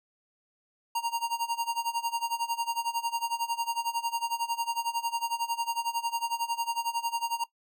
square tone with tremolo, 932.3 Hz, A#5, in tune, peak -26 dBFS, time 0.95-7.44 s, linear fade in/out 5 ms, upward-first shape sine, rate 11 Hz, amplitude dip 90%, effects noise-tail reverb RT60 0.1 s tail -19 dB re dry

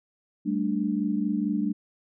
sine chord, G suspended second, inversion none, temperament just, 196 / 220.5 / 294 Hz, G3 / A3 / D4, 0 / +4 / +2 cents, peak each -28 dBFS, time 0.45-1.73 s, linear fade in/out 20 ms, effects none

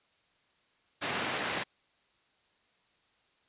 white band-pass noise, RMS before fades -34 dBFS, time 1.01-1.64 s, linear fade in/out 20 ms, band 130 to 2600 Hz, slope 12 dB/octave, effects white hiss -70 dBFS RMS until 3.48 s + resampled to 8000 Hz

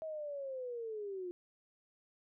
sine linear sweep, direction down, 643 to 349.2 Hz, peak -39 dBFS, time 0.02-1.31 s, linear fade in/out 0 ms, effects none

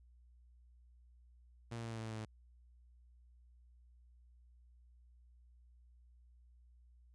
sawtooth tone with pitch steps, 116.54 / 115.4 / 114.27 / 113.16 / 112.05 / 110.96 / 109.87 / 108.8 Hz, A#2 / A#2 / A#2 / A2 / A2 / A2 / A2 / A2, 0 / -17 / -34 / +49 / +32 / +15 / -2 / -19 cents, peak -38 dBFS, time 1.71-2.254 s, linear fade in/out 10 ms, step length 68 ms, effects added 60 Hz sine -61 dBFS peak until 7.14 s + resampled to 22050 Hz

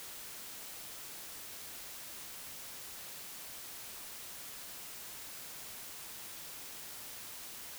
silence, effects white hiss -47 dBFS RMS until 7.78 s

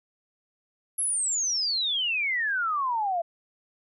sine exponential sweep, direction down, 11310 to 661 Hz, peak -24 dBFS, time 0.98-3.22 s, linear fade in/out 10 ms, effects none

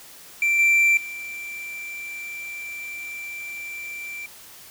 triangle tone with level steps, 2349 Hz, D7, in tune, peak -16 / -13 / -30 dBFS, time 0.42-4.26 s, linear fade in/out 2 ms, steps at 0.59 / 0.97 s, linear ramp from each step 2 ms, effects white hiss -45 dBFS RMS until 4.7 s

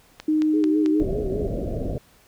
click train, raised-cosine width 0.2 ms, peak -17 dBFS, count 4, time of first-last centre 0.2-0.861 s, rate 4.54 Hz
sine tone, 308.9 Hz, D#4, 12 cents flat, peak -17 dBFS, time 0.28-1.03 s, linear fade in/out 5 ms
sine tone with vibrato, 400.3 Hz, G4, 36 cents sharp, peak -26 dBFS, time 0.53-1.47 s, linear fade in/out 10 ms, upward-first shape sine, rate 4.9 Hz, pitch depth 110 cents each way
pink low-pass noise, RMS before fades -27 dBFS, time 1-1.98 s, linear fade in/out 0 ms, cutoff 680 Hz, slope 96 dB/octave
effects pink hiss -56 dBFS RMS until 2.27 s

